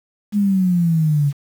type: exponential sweep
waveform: sine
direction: down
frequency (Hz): 210 to 139.6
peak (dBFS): -13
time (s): 0.32-1.33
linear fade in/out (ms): 50
effects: 7-bit